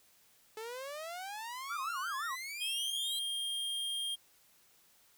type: exponential sweep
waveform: sawtooth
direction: up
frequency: 429.8 to 4065 Hz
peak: -37 dBFS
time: 0.57-3.19 s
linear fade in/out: 2 ms
type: tone with vibrato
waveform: sine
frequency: 1215 Hz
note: D#6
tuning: 42 cents flat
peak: -36 dBFS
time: 1.69-2.36 s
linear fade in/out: 20 ms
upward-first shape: sine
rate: 5.8 Hz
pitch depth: 260 cents each way
type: tone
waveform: square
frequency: 3215 Hz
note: G7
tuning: 43 cents sharp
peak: -35 dBFS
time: 2.6-4.16 s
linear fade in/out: 20 ms
effects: white hiss -66 dBFS RMS until 5.17 s